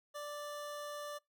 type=tone; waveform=25% pulse; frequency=587.3 Hz; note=D5; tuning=in tune; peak=-38 dBFS; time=0.14-1.19 s; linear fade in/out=20 ms; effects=noise-tail reverb RT60 0.2 s tail -25 dB re dry